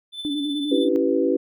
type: tone with tremolo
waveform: triangle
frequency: 3520 Hz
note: A7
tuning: in tune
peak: -26 dBFS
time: 0.12-0.89 s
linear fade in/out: 50 ms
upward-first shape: triangle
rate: 16 Hz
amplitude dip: 60%
type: tone with vibrato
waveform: sine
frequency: 290.3 Hz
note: D4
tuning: 20 cents flat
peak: -23 dBFS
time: 0.25-0.96 s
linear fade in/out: 0 ms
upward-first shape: square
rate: 10 Hz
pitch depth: 49 cents each way
type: chord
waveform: sine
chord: C# half-diminished seventh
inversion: none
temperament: equal with one note detuned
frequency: 277.2 / 329.6 / 386.8 / 493.9 Hz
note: C#4 / E4 / G4 / B4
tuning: 0 / 0 / -23 / 0 cents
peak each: -23 dBFS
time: 0.71-1.37 s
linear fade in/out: 10 ms
effects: none